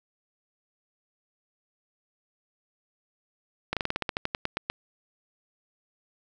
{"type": "slowing click train", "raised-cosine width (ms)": 0.3, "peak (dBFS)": -11, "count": 14, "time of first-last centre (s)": [3.73, 4.7], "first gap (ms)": 37, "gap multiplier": 1.11, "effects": []}